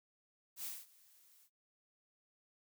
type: noise with ADSR envelope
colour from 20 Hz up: blue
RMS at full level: -42 dBFS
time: 0.56-1.5 s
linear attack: 76 ms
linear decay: 220 ms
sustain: -24 dB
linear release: 69 ms
effects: noise-tail reverb RT60 0.2 s tail -25 dB re dry